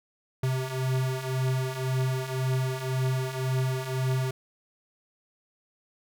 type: beating tone pair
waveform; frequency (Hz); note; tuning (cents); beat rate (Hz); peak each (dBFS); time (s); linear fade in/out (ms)
square; 128.9 / 130.8; C3 / C3; -26 / 0; 1.9; -32 / -28; 0.43-4.31; 5
effects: none